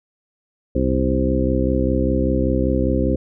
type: harmonic tone with a mistuned harmonic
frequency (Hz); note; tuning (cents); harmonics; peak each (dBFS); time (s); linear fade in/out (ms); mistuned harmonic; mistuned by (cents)
65.1; C2; -8; 1 / 2 / 3 / 4 / 5 / 6 / 8; -21 / -26 / -25 / -22 / -24 / -26 / -24; 0.75-3.16; 5; 1; +27
effects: none